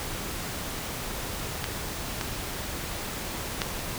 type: clicks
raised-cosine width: 0.2 ms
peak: -12 / -12 / -8 / -19 dBFS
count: 4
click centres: 1.642 / 2.212 / 3.618 / 3.792 s
effects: pink hiss -34 dBFS RMS until 3.98 s